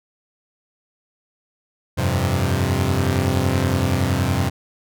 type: chord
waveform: sawtooth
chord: F suspended second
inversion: none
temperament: equal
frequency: 87.31 / 98 / 130.81 Hz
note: F2 / G2 / C3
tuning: 0 / 0 / 0 cents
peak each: -18 dBFS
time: 1.97-4.5 s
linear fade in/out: 20 ms
effects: none